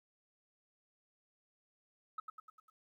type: tone with echo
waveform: sine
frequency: 1284 Hz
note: E6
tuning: 46 cents flat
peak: -36 dBFS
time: 2.18-2.2 s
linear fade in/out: 5 ms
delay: 100 ms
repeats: 5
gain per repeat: -5 dB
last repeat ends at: 2.7 s
effects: tanh soft clip ceiling -33 dBFS + 13-bit